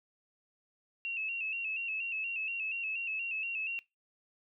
sine tone with vibrato, 2671 Hz, E7, 22 cents sharp, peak -33 dBFS, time 1.05-3.79 s, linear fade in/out 0 ms, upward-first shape square, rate 4.2 Hz, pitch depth 50 cents each way, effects noise-tail reverb RT60 0.2 s tail -20 dB re dry

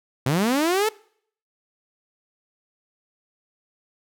sawtooth linear sweep, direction up, 121 to 447.9 Hz, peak -15 dBFS, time 0.26-0.89 s, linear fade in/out 5 ms, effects noise-tail reverb RT60 0.6 s tail -23 dB re dry

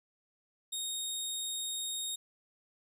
20% pulse tone, 3723 Hz, A#7, 3 cents flat, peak -29 dBFS, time 0.72-2.16 s, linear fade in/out 10 ms, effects 11-bit

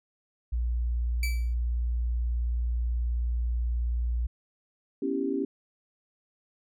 sine tone, 59.3 Hz, A#1, 30 cents sharp, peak -25 dBFS, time 0.52-4.27 s, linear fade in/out 10 ms
sawtooth tone with exponential decay, 2309 Hz, D7, 30 cents flat, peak -25 dBFS, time 1.23-1.54 s, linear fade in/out 2 ms, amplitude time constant 66 ms
sine chord, C# half-diminished seventh, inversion third, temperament equal, 246.9 / 277.2 / 329.6 / 392 Hz, B3 / C#4 / E4 / G4, 0 / 0 / 0 / 0 cents, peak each -35 / -29 / -35 / -31 dBFS, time 5.02-5.45 s, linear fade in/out 5 ms
effects none

